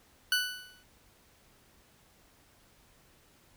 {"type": "tone with exponential decay", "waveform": "20% pulse", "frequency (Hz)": 1488, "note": "F#6", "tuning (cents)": 9, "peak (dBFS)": -18, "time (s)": [0.32, 0.83], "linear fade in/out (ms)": 2, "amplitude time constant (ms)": 110, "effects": ["pink hiss -63 dBFS RMS until 3.56 s"]}